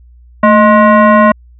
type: tone with frequency modulation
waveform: sine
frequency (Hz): 220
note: A3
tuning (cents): 0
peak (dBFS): -3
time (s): 0.43-1.32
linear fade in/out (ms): 5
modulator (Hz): 842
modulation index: 1.4
effects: added 60 Hz sine -37 dBFS peak until 1.59 s